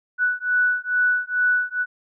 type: beating tone pair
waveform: sine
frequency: 1480 / 1482.3 Hz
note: F#6 / F#6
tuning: 0 / +3 cents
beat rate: 2.3 Hz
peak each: -21 dBFS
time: 0.18-1.86 s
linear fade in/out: 50 ms
effects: none